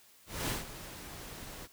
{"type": "noise with ADSR envelope", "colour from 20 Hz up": "pink", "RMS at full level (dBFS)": -33, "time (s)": [0.26, 1.68], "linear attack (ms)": 230, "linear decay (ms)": 150, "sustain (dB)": -13, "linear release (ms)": 37, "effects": ["white hiss -61 dBFS RMS until 1.72 s"]}